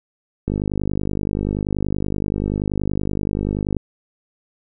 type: click train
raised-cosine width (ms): 3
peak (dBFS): -9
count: 167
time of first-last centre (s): 0.48-3.767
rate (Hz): 50.5
effects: none